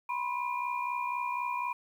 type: tone cluster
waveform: sine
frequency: 979 / 1043 / 2410 Hz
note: B5 / C6 / D7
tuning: -15 / -6 / +44 cents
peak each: -32 / -37 / -39 dBFS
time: 0.09-1.73 s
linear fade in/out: 5 ms
effects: 10-bit